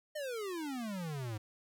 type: exponential sweep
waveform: square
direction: down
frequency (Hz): 622.3 to 103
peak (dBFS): -38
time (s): 0.15-1.38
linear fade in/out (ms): 10
effects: none